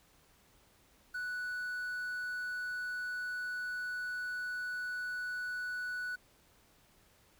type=tone with quantisation; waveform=triangle; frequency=1480 Hz; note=F#6; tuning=in tune; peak=-34 dBFS; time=1.14-6.16 s; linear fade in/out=10 ms; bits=10; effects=pink hiss -66 dBFS RMS until 7.39 s